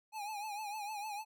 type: tone with vibrato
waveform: square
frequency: 839 Hz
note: G#5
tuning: 17 cents sharp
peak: -40 dBFS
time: 0.12-1.25 s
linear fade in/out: 50 ms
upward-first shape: triangle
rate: 6.6 Hz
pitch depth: 93 cents each way
effects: none